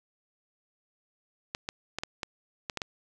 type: clicks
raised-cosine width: 0.2 ms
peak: -15 dBFS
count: 8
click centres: 1.549 / 1.689 / 1.986 / 2.035 / 2.232 / 2.698 / 2.773 / 2.818 s
effects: none